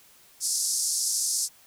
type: band-pass noise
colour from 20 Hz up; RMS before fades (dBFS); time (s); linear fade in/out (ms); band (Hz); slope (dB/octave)
pink; -27; 0.4-1.49; 50; 5000 to 11000; 48
effects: white hiss -56 dBFS RMS until 1.66 s